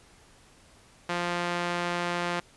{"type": "tone with band-pass filter", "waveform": "sawtooth", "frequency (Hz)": 174.61, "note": "F3", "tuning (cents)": 0, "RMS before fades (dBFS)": -30, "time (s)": [1.09, 2.4], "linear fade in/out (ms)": 5, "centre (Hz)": 1600, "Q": 0.58, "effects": ["pink hiss -57 dBFS RMS until 2.56 s", "resampled to 24000 Hz"]}